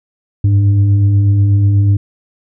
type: tone with frequency modulation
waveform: sine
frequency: 101.6 Hz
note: G#2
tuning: 38 cents flat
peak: -7 dBFS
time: 0.44-1.97 s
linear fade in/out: 5 ms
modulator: 195 Hz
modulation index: 0.32
effects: none